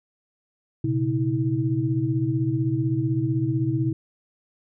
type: tone cluster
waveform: sine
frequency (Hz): 119.9 / 135.7 / 321.9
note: A#2 / C#3 / E4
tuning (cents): +49 / -36 / -41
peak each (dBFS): -25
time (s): 0.84-3.93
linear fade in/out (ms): 5
effects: none